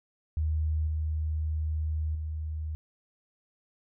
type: tone with level steps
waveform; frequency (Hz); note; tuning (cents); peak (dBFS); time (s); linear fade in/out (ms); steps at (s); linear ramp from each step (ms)
sine; 77.78; D#2; 0; -25 / -27 / -31; 0.37-2.75; 0; 0.87 / 2.15; 2
effects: none